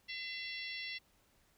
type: harmonic tone with a mistuned harmonic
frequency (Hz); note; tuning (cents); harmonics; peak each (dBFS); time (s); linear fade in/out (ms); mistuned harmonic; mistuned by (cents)
677; E5; +46; 3 / 4 / 5 / 6 / 7 / 8; -44 / -46 / -48 / -50 / -51 / -52; 0.08-0.99; 20; 7; -91
effects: pink hiss -71 dBFS RMS until 1.57 s